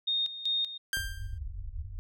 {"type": "tone with tremolo", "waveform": "sine", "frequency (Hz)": 3690, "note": "A#7", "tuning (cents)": -18, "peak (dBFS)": -26, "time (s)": [0.07, 0.78], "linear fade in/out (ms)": 10, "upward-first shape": "square", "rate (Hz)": 2.6, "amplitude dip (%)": 75}
{"type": "tone with exponential decay", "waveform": "sawtooth", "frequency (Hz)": 1585, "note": "G6", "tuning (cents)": 19, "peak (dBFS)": -23, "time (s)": [0.93, 1.38], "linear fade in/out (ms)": 1, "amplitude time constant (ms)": 96}
{"type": "low-pass noise", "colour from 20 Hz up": "pink", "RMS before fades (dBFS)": -38, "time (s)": [0.97, 1.99], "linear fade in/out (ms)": 0, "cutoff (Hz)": 100, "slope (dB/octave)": 96}
{"effects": []}